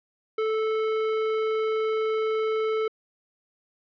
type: tone with hard clipping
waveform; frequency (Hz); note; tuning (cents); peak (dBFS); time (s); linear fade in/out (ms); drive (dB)
sine; 438.1; A4; -7; -25; 0.38-2.88; 5; 15
effects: low-pass 3000 Hz 12 dB/octave